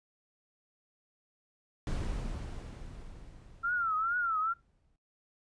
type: noise with exponential decay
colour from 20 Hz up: brown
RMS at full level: -32 dBFS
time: 1.87-4.96 s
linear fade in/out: 1 ms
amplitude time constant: 670 ms
type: tone with vibrato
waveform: sine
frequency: 1355 Hz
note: E6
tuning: 47 cents sharp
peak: -28 dBFS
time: 3.63-4.54 s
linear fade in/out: 20 ms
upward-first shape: triangle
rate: 2.3 Hz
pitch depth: 150 cents each way
effects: noise-tail reverb RT60 0.2 s tail -24 dB re dry + resampled to 22050 Hz